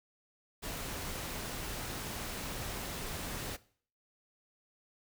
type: noise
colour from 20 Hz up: pink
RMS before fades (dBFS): -40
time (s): 0.62-3.57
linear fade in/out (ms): 20
effects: noise-tail reverb RT60 0.5 s tail -19 dB re dry